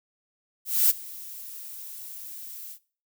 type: noise with ADSR envelope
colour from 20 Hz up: violet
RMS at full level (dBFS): -18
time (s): 0.65-2.79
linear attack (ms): 250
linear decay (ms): 19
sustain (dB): -22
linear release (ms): 79
effects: noise-tail reverb RT60 0.4 s tail -20 dB re dry